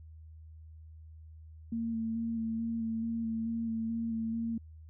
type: tone with vibrato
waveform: sine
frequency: 227 Hz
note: A#3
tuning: 46 cents flat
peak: -31 dBFS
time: 1.72-4.58 s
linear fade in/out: 5 ms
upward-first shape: square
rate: 2.3 Hz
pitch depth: 16 cents each way
effects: added 79 Hz sine -48 dBFS peak until 4.89 s